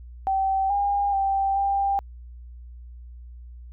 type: tone with pitch steps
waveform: sine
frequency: 773 / 807 / 783 / 793 Hz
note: G5 / G#5 / G5 / G5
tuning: -24 / -50 / -2 / +20 cents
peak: -20 dBFS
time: 0.27-1.99 s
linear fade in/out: 0 ms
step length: 430 ms
effects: added 60 Hz sine -39 dBFS peak until 3.72 s